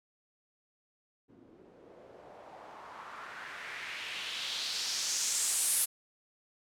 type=noise with low-pass filter sweep; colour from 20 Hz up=blue; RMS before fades=-37 dBFS; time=1.28-5.86 s; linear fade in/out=20 ms; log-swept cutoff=270 to 11000 Hz; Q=2.3; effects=none